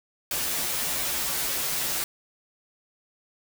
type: noise with comb filter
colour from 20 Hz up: white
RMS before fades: -28 dBFS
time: 0.31-2.04 s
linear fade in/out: 2 ms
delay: 10 ms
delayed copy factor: -0.8
effects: none